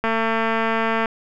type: click train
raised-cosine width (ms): 0.5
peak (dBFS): -7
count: 230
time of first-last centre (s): 0.04-1.058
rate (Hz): 225
effects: none